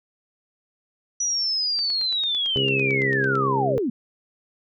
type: linear sweep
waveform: sine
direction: down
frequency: 5900 to 207.7 Hz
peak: -21 dBFS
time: 1.2-3.9 s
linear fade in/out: 5 ms
type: click train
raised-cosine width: 0.2 ms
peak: -22 dBFS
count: 15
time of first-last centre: 1.79-3.354 s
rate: 8.95 Hz
type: harmonic tone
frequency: 67.2 Hz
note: C2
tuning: 47 cents sharp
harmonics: 2 / 3 / 4 / 5 / 6 / 7 / 8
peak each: -27 / -36 / -30 / -37 / -25 / -35 / -37 dBFS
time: 2.56-3.78 s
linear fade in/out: 0 ms
effects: none